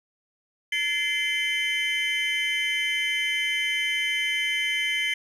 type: tone cluster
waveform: triangle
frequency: 1716 / 2072 / 2325 / 3067 Hz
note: A6 / C7 / D7 / G7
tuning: -44 / -17 / -18 / -38 cents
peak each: -33 / -24 / -33 / -27 dBFS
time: 0.72-5.14 s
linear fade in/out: 5 ms
effects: none